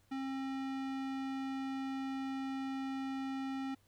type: tone with low-pass filter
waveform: square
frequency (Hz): 268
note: C4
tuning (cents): +42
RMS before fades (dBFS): -39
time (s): 0.11-3.75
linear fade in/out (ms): 10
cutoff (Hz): 3900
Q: 0.59
effects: added 99 Hz sine -70 dBFS peak until 3.87 s + pink hiss -72 dBFS RMS until 3.87 s